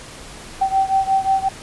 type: beating tone pair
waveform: sine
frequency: 771 / 776.6 Hz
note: G5 / G5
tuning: -29 / -16 cents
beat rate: 5.6 Hz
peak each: -17 / -19 dBFS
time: 0.61-1.49 s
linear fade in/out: 10 ms
effects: pink hiss -37 dBFS RMS until 1.62 s + resampled to 24000 Hz